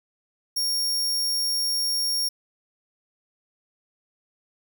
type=tone; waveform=sawtooth; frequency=5550 Hz; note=F8; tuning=12 cents flat; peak=-20 dBFS; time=0.56-2.29 s; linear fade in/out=10 ms; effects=none